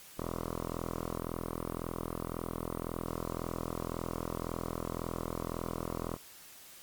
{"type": "tone with low-pass filter", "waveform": "5% pulse", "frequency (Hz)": 41.88, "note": "E1", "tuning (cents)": 28, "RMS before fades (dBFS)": -38, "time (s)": [0.17, 6.17], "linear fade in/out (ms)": 20, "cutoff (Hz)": 990, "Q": 3.1, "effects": ["white hiss -53 dBFS RMS until 6.82 s", "Opus 48 kbps"]}